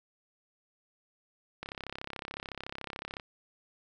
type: click train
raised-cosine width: 0.3 ms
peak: -22 dBFS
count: 54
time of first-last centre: 1.63-3.198 s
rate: 33.8 Hz
effects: none